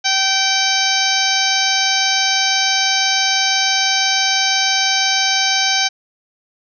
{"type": "harmonic tone", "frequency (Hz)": 774, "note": "G5", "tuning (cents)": -22, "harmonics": [1, 2, 3, 4, 5, 6, 7, 8], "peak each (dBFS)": [-22, -22, -22, -22, -22, -22, -22, -22], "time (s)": [0.04, 5.89], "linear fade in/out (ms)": 20, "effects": []}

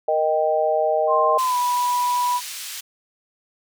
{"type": "chord", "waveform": "sine", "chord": "Eb major", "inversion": "second", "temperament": "equal", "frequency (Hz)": [466.2, 622.3, 784], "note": ["Bb4", "Eb5", "G5"], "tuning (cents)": [0, 0, 0], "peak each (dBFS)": [-24, -19, -23], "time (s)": [0.08, 1.38], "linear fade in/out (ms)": 5}
{"type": "tone with pitch glide", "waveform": "sine", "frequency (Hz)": [1053, 982.5], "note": ["C6", "B5"], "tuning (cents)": [11, -9], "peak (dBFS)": -18, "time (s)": [1.07, 2.41], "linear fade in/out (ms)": 50, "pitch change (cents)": -120, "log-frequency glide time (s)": [1.36, 1.57]}
{"type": "band-pass noise", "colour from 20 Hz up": "pink", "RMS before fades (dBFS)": -33, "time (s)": [1.38, 2.81], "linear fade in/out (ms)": 10, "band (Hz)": [2900, 16000], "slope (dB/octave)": 12}
{"effects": []}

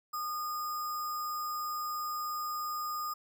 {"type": "tone with sample-and-hold", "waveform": "sine", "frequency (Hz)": 1223, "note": "D#6", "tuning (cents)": -30, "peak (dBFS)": -33, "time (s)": [0.13, 3.14], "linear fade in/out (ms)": 10, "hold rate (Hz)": 6300, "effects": []}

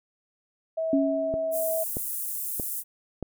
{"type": "tone", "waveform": "sine", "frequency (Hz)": 647, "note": "E5", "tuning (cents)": -32, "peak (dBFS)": -25, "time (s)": [0.77, 1.84], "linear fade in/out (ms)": 10}
{"type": "tone with exponential decay", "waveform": "sine", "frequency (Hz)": 276.8, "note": "C#4", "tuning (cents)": -2, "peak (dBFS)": -18, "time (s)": [0.93, 1.76], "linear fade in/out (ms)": 2, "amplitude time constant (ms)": 180}
{"type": "click train", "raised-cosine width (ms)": 2, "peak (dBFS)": -18, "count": 4, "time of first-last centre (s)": [1.34, 3.227], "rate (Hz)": 1.59}
{"type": "high-pass noise", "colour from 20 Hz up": "pink", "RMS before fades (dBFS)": -32, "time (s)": [1.51, 2.84], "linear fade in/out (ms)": 50, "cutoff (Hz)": 10000, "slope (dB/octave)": 24}
{"effects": []}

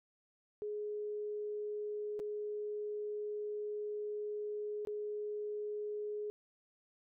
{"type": "tone with dropouts", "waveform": "sine", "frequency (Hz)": 419, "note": "G#4", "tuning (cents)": 15, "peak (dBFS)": -37, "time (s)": [0.62, 6.3], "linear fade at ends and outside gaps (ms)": 0, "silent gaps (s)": [[2.193, 2.199], [4.85, 4.872]], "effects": []}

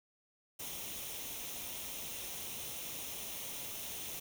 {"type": "noise with comb filter", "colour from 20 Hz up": "white", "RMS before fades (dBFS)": -43, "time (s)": [0.59, 4.2], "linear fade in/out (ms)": 10, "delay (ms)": 0.32, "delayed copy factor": 0.55, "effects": []}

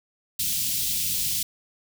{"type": "band-stop noise", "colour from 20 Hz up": "white", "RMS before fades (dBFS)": -26, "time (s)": [0.39, 1.43], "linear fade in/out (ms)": 5, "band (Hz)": [220, 2900], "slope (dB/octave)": 24, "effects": []}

